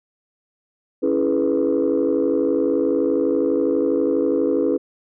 sine chord, C# minor seventh, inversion none, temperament equal with one note detuned, 277.2 / 329.6 / 421.8 / 493.9 Hz, C#4 / E4 / G#4 / B4, 0 / 0 / +27 / 0 cents, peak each -21 dBFS, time 1.02-4.78 s, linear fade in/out 20 ms, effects tanh soft clip ceiling -10 dBFS

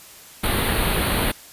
pink band-stop noise, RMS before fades -21 dBFS, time 0.43-1.32 s, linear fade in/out 10 ms, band 4400 to 8800 Hz, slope 96 dB/octave, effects white hiss -44 dBFS RMS until 1.52 s + resampled to 32000 Hz

